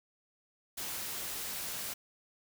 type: noise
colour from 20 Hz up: white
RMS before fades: -39 dBFS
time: 0.77-1.94 s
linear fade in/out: 10 ms
effects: none